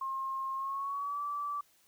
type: tone with pitch glide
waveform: sine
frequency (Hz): 1069 to 1159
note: C6 to D6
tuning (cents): +37 to -23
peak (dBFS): -33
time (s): 0.01-1.61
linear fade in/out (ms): 5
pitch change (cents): +140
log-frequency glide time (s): 0.55-1.21
effects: white hiss -67 dBFS RMS until 1.87 s